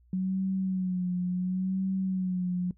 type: tone with vibrato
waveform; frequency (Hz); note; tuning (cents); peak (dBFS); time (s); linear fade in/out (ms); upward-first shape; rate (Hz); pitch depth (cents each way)
sine; 185; F#3; 0; -26; 0.13-2.71; 2; sine; 0.71; 53
effects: noise-tail reverb RT60 0.1 s tail -20 dB re dry + added 60 Hz sine -58 dBFS peak until 2.77 s